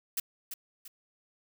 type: noise with echo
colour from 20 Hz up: blue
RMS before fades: -31 dBFS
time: 0.17-0.2 s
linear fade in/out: 5 ms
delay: 340 ms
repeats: 2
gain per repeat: -8 dB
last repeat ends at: 0.88 s
effects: none